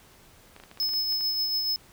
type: clicks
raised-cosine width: 0.3 ms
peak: -30 dBFS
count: 10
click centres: 0.564 / 0.6 / 0.637 / 0.714 / 0.774 / 0.829 / 0.891 / 0.936 / 1.124 / 1.209 s
type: tone with tremolo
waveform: square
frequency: 5200 Hz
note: E8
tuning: 24 cents flat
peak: -24 dBFS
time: 0.8-1.76 s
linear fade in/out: 0 ms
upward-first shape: sine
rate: 6.9 Hz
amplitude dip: 35%
effects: pink hiss -55 dBFS RMS until 1.92 s